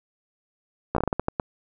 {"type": "slowing click train", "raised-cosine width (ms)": 1, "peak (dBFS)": -9, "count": 10, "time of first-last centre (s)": [0.95, 1.398], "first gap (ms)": 14, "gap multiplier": 1.3, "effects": []}